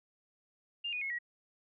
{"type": "tone with pitch steps", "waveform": "sine", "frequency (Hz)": [2804, 2469, 2175, 1915.2], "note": ["F7", "D#7", "C#7", "A#6"], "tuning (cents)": [6, -14, -33, 46], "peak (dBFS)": -34, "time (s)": [0.84, 1.188], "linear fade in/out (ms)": 10, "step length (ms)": 87, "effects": []}